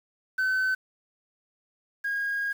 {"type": "tone pair in turn", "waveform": "sine", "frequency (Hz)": [1523, 1632.9], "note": ["F#6", "G#6"], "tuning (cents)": [50, -30], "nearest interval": "minor second", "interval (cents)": 120, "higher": "second", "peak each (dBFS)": [-20, -25], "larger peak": "first", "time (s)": [[0.38, 0.75], [2.04, 2.53]], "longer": "second", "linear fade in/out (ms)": 10, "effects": ["tanh soft clip ceiling -22 dBFS", "8-bit"]}